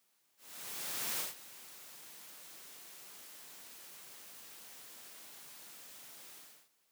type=noise with ADSR envelope; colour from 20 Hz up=white; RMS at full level=-36 dBFS; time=0.37-6.7 s; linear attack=820 ms; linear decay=150 ms; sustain=-17 dB; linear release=340 ms; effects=white hiss -75 dBFS RMS until 6.91 s + high-pass 150 Hz 12 dB/octave